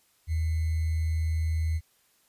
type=tone with sample-and-hold; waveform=sine; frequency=80 Hz; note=D#2; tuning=49 cents sharp; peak=-24 dBFS; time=0.27-1.81 s; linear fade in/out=50 ms; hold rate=2100 Hz; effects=white hiss -66 dBFS RMS until 2.28 s + resampled to 32000 Hz